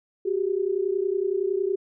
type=tone pair together; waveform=sine; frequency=370.9 / 401.7 Hz; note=F#4 / G4; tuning=+4 / +42 cents; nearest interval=minor second; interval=138 cents; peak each=-25 dBFS; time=0.25-1.76 s; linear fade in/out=10 ms; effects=none